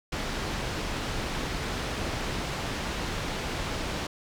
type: low-pass noise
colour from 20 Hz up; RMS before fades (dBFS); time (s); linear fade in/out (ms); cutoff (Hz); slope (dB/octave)
pink; -32; 0.12-4.07; 5; 5200; 12
effects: none